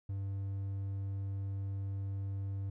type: tone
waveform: triangle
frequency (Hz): 98.1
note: G2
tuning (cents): +2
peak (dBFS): -33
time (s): 0.09-2.7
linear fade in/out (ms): 5
effects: none